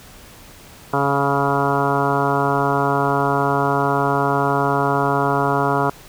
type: harmonic tone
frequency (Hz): 140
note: C#3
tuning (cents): +18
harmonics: 1 / 2 / 3 / 4 / 5 / 6 / 7 / 8 / 9 / 10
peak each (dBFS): -24 / -25 / -23 / -28 / -23 / -27 / -23 / -27 / -26 / -27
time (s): 0.93-5.9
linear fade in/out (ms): 5
effects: pink hiss -43 dBFS RMS until 6.08 s